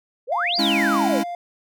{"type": "exponential two-way sweep", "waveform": "sine", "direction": "up then down", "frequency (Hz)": [440, 4936, 440], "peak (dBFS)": -20, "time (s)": [0.27, 1.21], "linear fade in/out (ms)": 50, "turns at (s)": 0.57}
{"type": "tone", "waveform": "triangle", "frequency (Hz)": 698.5, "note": "F5", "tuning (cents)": 0, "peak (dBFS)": -25, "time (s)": [0.32, 1.35], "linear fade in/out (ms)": 2}
{"type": "chord", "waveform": "square", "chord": "C# minor", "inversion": "second", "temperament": "equal", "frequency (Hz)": [207.7, 277.2, 329.6], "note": ["G#3", "C#4", "E4"], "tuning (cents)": [0, 0, 0], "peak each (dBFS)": -25, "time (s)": [0.58, 1.24], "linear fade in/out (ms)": 20}
{"effects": []}